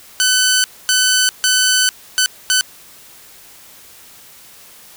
10% pulse tone bursts at uneven times, 1508 Hz, F#6, 32 cents sharp, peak -3 dBFS, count 5, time 0.2-0.64 / 0.89-1.29 / 1.44-1.89 / 2.18-2.26 / 2.5-2.61 s, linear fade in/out 0 ms, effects white hiss -42 dBFS RMS until 4.96 s

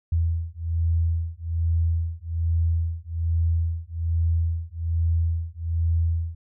sine beating tone pair, 82.41 / 83.61 Hz, E2 / E2, 0 / +25 cents, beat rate 1.2 Hz, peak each -24 / -24 dBFS, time 0.12-6.35 s, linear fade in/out 5 ms, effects none

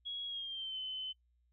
sine tone with pitch glide, 3322 to 3046 Hz, G#7 to F#7, 0 to +50 cents, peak -38 dBFS, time 0.05-1.13 s, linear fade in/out 20 ms, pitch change -150 cents, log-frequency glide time 0.26-0.79 s, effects noise-tail reverb RT60 0.1 s tail -18 dB re dry + added 60 Hz sine -70 dBFS peak until 1.52 s

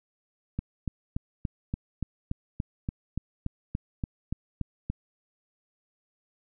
click train, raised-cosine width 5 ms, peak -17 dBFS, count 16, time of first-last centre 0.59-4.9 s, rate 3.48 Hz, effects none

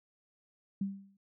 sine tone with exponential decay, 196.4 Hz, G3, 4 cents sharp, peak -28 dBFS, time 0.81-1.17 s, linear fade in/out 5 ms, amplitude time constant 78 ms, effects none

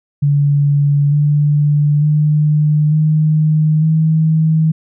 sine tone with pitch steps, 143.6 / 147.21 / 150.91 / 154.71 / 158.6 Hz, D3 / D3 / D3 / D#3 / D#3, -39 / +4 / +47 / -10 / +33 cents, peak -9 dBFS, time 0.22-4.72 s, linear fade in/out 10 ms, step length 900 ms, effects none

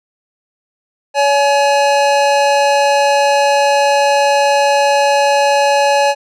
square tone pair together, 565.6 / 845 Hz, C#5 / G#5, +35 / +30 cents, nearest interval perfect fifth, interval 695 cents, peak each -13 dBFS, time 1.14-6.15 s, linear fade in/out 50 ms, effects low-pass 7000 Hz 12 dB/octave

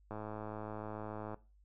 click train, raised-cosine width 1 ms, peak -29 dBFS, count 133, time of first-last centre 0.11-1.344 s, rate 107 Hz, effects noise-tail reverb RT60 0.3 s tail -18 dB re dry + added 50 Hz sine -62 dBFS peak until 1.64 s

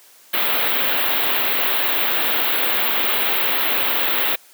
white band-stop noise, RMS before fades -19 dBFS, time 0.33-4.36 s, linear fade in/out 10 ms, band 3800 to 14000 Hz, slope 48 dB/octave, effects white hiss -49 dBFS RMS until 4.53 s + high-pass 300 Hz 12 dB/octave

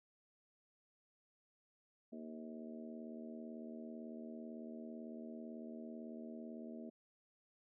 harmonic tone with a mistuned harmonic, 78 Hz, D#2, 5 cents sharp, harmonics 3 / 4 / 5 / 6 / 7 / 8, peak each -48 / -55 / -56 / -61 / -62 / -56 dBFS, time 2.12-6.9 s, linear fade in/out 10 ms, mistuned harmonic 8, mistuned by +40 cents, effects none

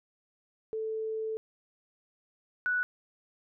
sine tone pair in turn, 440 / 1477.3 Hz, A4 / F#6, 0 / -3 cents, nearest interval octave + major sixth, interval 2097 cents, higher second, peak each -31 / -26 dBFS, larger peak second, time 0.73-1.37 / 2.66-2.83 s, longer first, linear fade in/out 0 ms, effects none

